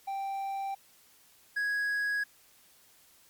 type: tone pair in turn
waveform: triangle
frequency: 784 / 1661.2 Hz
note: G5 / G#6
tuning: 0 / 0 cents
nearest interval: octave + minor second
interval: 1300 cents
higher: second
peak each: -30 / -26 dBFS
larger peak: second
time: 0.07-0.75 / 1.56-2.24 s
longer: neither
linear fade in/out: 10 ms
effects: white hiss -61 dBFS RMS until 3.29 s + MP3 96 kbps